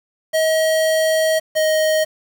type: tone pair in turn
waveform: square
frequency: 636 / 625.4 Hz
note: D#5 / D#5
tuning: +38 / +9 cents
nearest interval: unison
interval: 29 cents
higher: first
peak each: -15 dBFS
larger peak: neither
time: 0.33-1.4 / 1.55-2.05 s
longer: first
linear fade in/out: 20 ms
effects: 7-bit